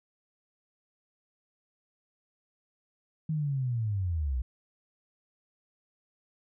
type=linear sweep; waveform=sine; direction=down; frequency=160 to 58.27 Hz; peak=-27 dBFS; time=3.29-4.42 s; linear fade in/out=5 ms; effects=none